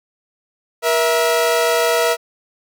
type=tone pair together; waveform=sawtooth; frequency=475.1 / 656 Hz; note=A#4 / E5; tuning=+33 / -9 cents; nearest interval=tritone; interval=558 cents; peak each=-13 dBFS; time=0.82-2.17 s; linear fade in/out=50 ms; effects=none